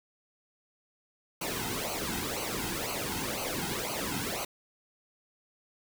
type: noise with flanger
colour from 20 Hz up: pink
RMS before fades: -34 dBFS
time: 1.41-4.45 s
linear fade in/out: 5 ms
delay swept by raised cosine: 0.56 to 1.76 ms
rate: 2 Hz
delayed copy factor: -0.8
effects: none